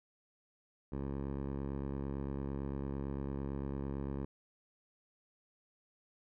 10% pulse tone with low-pass filter, 68.9 Hz, C#2, 10 cents flat, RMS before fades -39 dBFS, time 0.92-4.25 s, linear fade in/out 5 ms, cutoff 900 Hz, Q 0.52, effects none

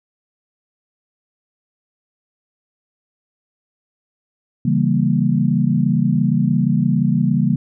sine chord, C# diminished seventh, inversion none, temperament equal, 138.59 / 164.81 / 196 / 233.1 Hz, C#3 / E3 / G3 / Bb3, 0 / 0 / 0 / 0 cents, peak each -19 dBFS, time 4.65-7.56 s, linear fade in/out 5 ms, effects none

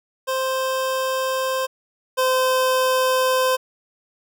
25% pulse tone pair in turn, 523.3 / 515.5 Hz, C5 / C5, 0 / -26 cents, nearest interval unison, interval 26 cents, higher first, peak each -17 / -13 dBFS, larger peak second, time 0.27-1.67 / 2.17-3.57 s, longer neither, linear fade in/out 20 ms, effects none

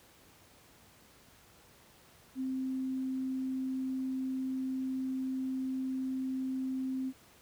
sine tone, 261.6 Hz, C4, in tune, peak -32 dBFS, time 2.35-7.13 s, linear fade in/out 50 ms, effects pink hiss -60 dBFS RMS until 7.41 s + high-pass 60 Hz 12 dB/octave

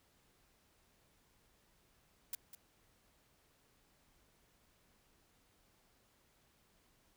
blue noise with echo, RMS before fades -40 dBFS, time 2.33-2.35 s, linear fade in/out 2 ms, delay 200 ms, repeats 1, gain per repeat -12 dB, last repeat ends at 2.55 s, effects pink hiss -72 dBFS RMS until 7.16 s

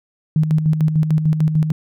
sine tone with tremolo, 155.8 Hz, D#3, 3 cents sharp, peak -11 dBFS, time 0.36-1.72 s, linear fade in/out 2 ms, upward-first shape square, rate 6.7 Hz, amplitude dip 55%, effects none

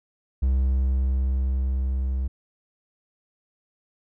triangle tone with level ramp, 65.41 Hz, C2, in tune, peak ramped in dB -16 to -21 dBFS, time 0.42-2.28 s, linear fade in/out 10 ms, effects none

